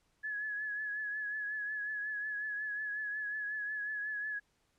sine tone with vibrato, 1697 Hz, G#6, 37 cents sharp, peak -35 dBFS, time 0.23-4.4 s, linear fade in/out 20 ms, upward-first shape triangle, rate 5.5 Hz, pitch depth 45 cents each way, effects pink hiss -75 dBFS RMS until 4.78 s + low-pass 10000 Hz 12 dB/octave

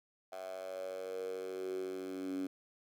10% pulse tone with high-pass filter sweep, 93.7 Hz, F#2, 22 cents sharp, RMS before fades -41 dBFS, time 0.32-2.47 s, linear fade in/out 5 ms, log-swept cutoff 700 to 270 Hz, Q 7.7, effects none

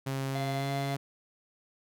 sawtooth tone with pitch glide, 135.2 to 139 Hz, C#3 to C#3, -43 to +5 cents, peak -27 dBFS, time 0.06-0.97 s, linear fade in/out 10 ms, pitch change +48 cents, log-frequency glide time 0.54-0.7 s
harmonic tone, 690 Hz, F5, 21 cents flat, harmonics 1 / 3 / 5 / 6, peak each -35 / -45 / -49 / -51 dBFS, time 0.35-0.95 s, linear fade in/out 5 ms
effects none

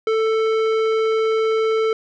sine tone with tanh clipping, 442.4 Hz, A4, 9 cents sharp, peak -18 dBFS, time 0.07-1.93 s, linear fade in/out 2 ms, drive 15 dB, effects none

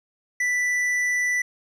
sine tone with tanh clipping, 1977 Hz, B6, 1 cent sharp, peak -22 dBFS, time 0.4-1.42 s, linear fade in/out 5 ms, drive 9 dB, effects none

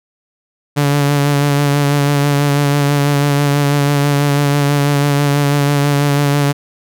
sawtooth tone with vibrato, 143.3 Hz, D3, 42 cents flat, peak -7 dBFS, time 0.76-6.53 s, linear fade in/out 20 ms, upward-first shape sine, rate 6.1 Hz, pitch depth 25 cents each way, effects none

